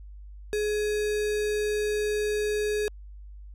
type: tone with sample-and-hold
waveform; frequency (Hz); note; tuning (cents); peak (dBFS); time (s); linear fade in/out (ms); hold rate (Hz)
sine; 421; G#4; +24; -24; 0.53-2.88; 0; 2100
effects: added 50 Hz sine -41 dBFS peak until 3.54 s + low-pass 12000 Hz 12 dB/octave